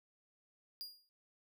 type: tone with exponential decay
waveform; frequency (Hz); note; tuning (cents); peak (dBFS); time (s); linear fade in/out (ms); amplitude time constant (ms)
45% pulse; 4835; D8; +50; -39; 0.81-1.09; 0; 60
effects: none